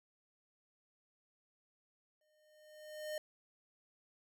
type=tone with exponential growth; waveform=square; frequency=611 Hz; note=D#5; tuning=32 cents flat; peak=-38 dBFS; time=2.21-3.18 s; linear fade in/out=2 ms; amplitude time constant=210 ms; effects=none